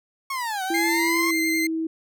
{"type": "linear two-way sweep", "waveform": "30% pulse", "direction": "down then up", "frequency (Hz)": [1109, 740, 1095], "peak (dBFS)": -23, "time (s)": [0.3, 1.31], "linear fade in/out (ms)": 5, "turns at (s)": 0.63}
{"type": "tone with pitch glide", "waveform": "sine", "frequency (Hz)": [333.9, 322.9], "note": ["E4", "E4"], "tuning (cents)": [22, -36], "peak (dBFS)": -23, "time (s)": [0.7, 1.87], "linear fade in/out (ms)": 5, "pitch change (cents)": -58, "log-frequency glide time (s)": [1.28, 1.35]}
{"type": "tone with vibrato", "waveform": "40% pulse", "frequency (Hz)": 2086, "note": "C7", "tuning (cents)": -6, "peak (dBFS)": -22, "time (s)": [0.74, 1.67], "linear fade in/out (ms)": 5, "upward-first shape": "square", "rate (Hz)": 10, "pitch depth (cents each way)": 13}
{"effects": []}